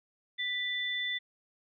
sine tone pair together, 1975.5 / 3520 Hz, B6 / A7, 0 / 0 cents, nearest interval minor seventh, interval 1000 cents, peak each -33 / -34 dBFS, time 0.38-1.19 s, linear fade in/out 20 ms, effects none

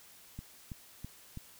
click train, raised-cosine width 5 ms, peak -29 dBFS, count 4, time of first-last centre 0.39-1.374 s, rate 3.05 Hz, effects white hiss -57 dBFS RMS until 1.59 s

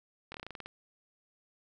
slowing click train, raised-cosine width 0.3 ms, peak -26 dBFS, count 10, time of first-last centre 0.32-0.66 s, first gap 23 ms, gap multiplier 1.12, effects none

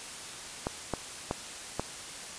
clicks, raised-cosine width 1 ms, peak -15 dBFS, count 4, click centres 0.669 / 0.937 / 1.311 / 1.796 s, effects white hiss -42 dBFS RMS until 2.38 s + resampled to 22050 Hz

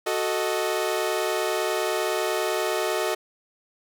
sawtooth chord, D# diminished, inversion first, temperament equal, 370 / 440 / 622.3 Hz, F#4 / A4 / D#5, 0 / 0 / 0 cents, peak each -24 dBFS, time 0.06-3.15 s, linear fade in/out 10 ms, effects none

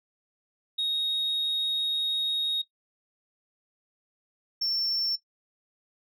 sine tone pair in turn, 3751 / 5415 Hz, A#7 / E8, +10 / +46 cents, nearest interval tritone, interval 636 cents, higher second, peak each -23 dBFS, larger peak neither, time 0.78-2.62 / 4.61-5.16 s, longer first, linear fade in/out 10 ms, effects noise-tail reverb RT60 0.1 s tail -17 dB re dry + tanh soft clip ceiling -23 dBFS

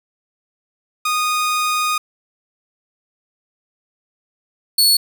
sawtooth tone pair in turn, 1236 / 4405 Hz, D#6 / C#8, -12 / -12 cents, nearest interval octave + minor seventh, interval 2200 cents, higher second, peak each -13 / -8 dBFS, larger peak second, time 1.05-1.98 / 4.78-4.97 s, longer first, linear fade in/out 5 ms, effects 8-bit

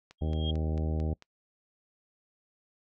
click train, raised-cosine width 0.2 ms, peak -32 dBFS, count 6, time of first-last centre 0.11-1.224 s, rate 4.49 Hz
sine tone with exponential growth, 3243 Hz, G#7, 42 cents flat, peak -31 dBFS, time 0.18-0.51 s, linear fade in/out 5 ms, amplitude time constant 70 ms
harmonic tone, 78.4 Hz, D#2, 14 cents sharp, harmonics 1 / 2 / 3 / 4 / 5 / 6 / 7 / 8 / 10, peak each -29 / -35 / -39 / -41 / -43 / -45 / -46 / -47 / -49 dBFS, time 0.21-1.14 s, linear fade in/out 10 ms
effects noise-tail reverb RT60 0.1 s tail -23 dB re dry

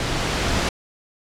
pink noise with level ramp, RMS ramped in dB -24 to -20 dBFS, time 0-0.69 s, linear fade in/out 2 ms, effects low-pass 6000 Hz 12 dB/octave

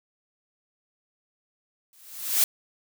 blue noise with exponential growth, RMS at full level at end -18 dBFS, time 1.93-2.44 s, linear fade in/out 1 ms, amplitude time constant 110 ms, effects none

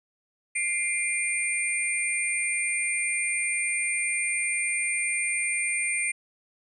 sine tone cluster, 2097 / 2396 / 8890 Hz, C7 / D7 / C#9, +3 / +34 / +4 cents, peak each -29 dBFS, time 0.55-6.12 s, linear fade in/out 10 ms, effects none

